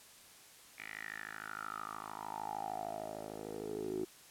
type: tone with band-pass filter sweep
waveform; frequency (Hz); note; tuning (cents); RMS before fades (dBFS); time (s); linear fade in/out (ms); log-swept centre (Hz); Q
10% pulse; 53.2; G#1; +42; -43; 0.78-4.05; 5; 2200 to 360; 8.3
effects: white hiss -58 dBFS RMS until 4.3 s + low-pass 12000 Hz 12 dB/octave